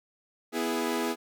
sawtooth chord, E major, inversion second, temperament equal, 246.9 / 329.6 / 415.3 Hz, B3 / E4 / G#4, 0 / 0 / 0 cents, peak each -28 dBFS, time 0.52-1.16 s, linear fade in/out 50 ms, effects none

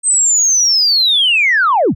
sine linear sweep, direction down, 8372 to 58.27 Hz, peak -8 dBFS, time 0.03-1.95 s, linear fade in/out 50 ms, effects tanh soft clip ceiling -4 dBFS

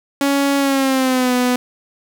sawtooth tone with pitch glide, 279.3 to 248.8 Hz, C#4 to B3, +13 to +13 cents, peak -10 dBFS, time 0.21-1.56 s, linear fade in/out 2 ms, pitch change -200 cents, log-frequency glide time 0.58-1.34 s, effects 7-bit

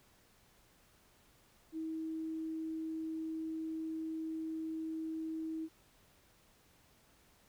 sine tone, 320 Hz, D#4, 49 cents sharp, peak -37 dBFS, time 1.72-5.69 s, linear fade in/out 50 ms, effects pink hiss -67 dBFS RMS until 7.48 s

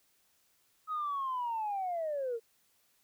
sine linear sweep, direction down, 1275 to 443.3 Hz, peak -31 dBFS, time 0.87-2.4 s, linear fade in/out 50 ms, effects tanh soft clip ceiling -28 dBFS + white hiss -71 dBFS RMS until 3.03 s

